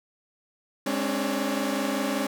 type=tone cluster; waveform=sawtooth; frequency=206.2 / 267.7 / 292.9 / 567 Hz; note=G#3 / C4 / D4 / C#5; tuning=-12 / +40 / -5 / +39 cents; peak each=-27 / -25 / -28 / -29 dBFS; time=0.86-2.27 s; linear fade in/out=5 ms; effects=none